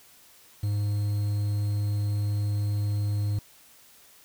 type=tone with quantisation; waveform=triangle; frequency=103 Hz; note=G#2; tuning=14 cents flat; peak=-22 dBFS; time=0.63-3.39 s; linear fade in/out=5 ms; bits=8; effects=white hiss -55 dBFS RMS until 4.24 s